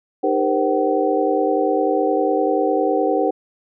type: tone cluster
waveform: sine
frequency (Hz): 307.8 / 398.9 / 472.1 / 522 / 758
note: D#4 / G4 / A#4 / C5 / F#5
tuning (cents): -19 / +30 / +22 / -4 / +42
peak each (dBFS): -22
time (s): 0.23-3.31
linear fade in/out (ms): 10
effects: none